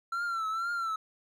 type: tone with vibrato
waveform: triangle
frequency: 1350 Hz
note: E6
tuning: 41 cents sharp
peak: -28 dBFS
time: 0.12-0.96 s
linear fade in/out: 5 ms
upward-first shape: triangle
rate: 2.1 Hz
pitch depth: 85 cents each way
effects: none